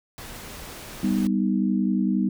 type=noise; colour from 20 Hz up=pink; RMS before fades=-39 dBFS; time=0.18-1.27 s; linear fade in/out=0 ms
type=chord; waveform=sine; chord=G augmented; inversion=none; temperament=equal; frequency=196 / 246.9 / 311.1 Hz; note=G3 / B3 / D#4; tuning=0 / 0 / 0 cents; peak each=-22 / -25 / -27 dBFS; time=1.03-2.29 s; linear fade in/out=5 ms
effects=none